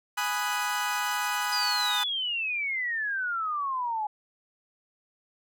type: chord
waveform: 30% pulse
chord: G# minor seventh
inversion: none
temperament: equal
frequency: 830.6 / 987.8 / 1244.5 / 1480 Hz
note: G#5 / B5 / D#6 / F#6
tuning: 0 / 0 / 0 / 0 cents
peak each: -30 dBFS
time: 0.17-2.04 s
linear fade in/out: 10 ms
type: exponential sweep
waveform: sine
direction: down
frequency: 4978 to 830.6 Hz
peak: -27 dBFS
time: 1.52-4.07 s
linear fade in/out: 5 ms
effects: none